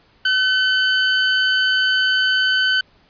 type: tone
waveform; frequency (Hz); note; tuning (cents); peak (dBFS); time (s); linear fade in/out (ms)
25% pulse; 1519; F#6; +45; -11; 0.25-2.81; 5
effects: pink hiss -55 dBFS RMS until 3.09 s + resampled to 11025 Hz